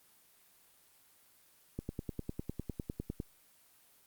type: click train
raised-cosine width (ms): 3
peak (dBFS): -24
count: 15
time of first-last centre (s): 1.79-3.201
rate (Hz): 9.92
effects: white hiss -65 dBFS RMS until 4.06 s + Opus 24 kbps